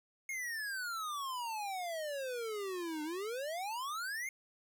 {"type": "exponential two-way sweep", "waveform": "square", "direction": "down then up", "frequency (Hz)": [2178, 298.1, 2178], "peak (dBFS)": -38, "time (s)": [0.29, 4.29], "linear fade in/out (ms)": 2, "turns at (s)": 3.03, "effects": ["13-bit"]}